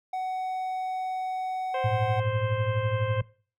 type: tone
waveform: triangle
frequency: 747 Hz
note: F#5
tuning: 16 cents sharp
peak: -26 dBFS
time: 0.13-2.2 s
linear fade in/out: 5 ms
type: harmonic tone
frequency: 523.3 Hz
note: C5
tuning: in tune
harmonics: 1 / 2 / 3 / 4 / 5 / 6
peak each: -30 / -36 / -40 / -42 / -44 / -46 dBFS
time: 1.74-3.21 s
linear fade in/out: 5 ms
type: tone with tremolo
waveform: sine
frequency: 109.2 Hz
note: A2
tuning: 13 cents flat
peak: -21 dBFS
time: 1.84-3.22 s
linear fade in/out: 5 ms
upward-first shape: triangle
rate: 12 Hz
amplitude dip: 90%
effects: noise-tail reverb RT60 0.4 s tail -21 dB re dry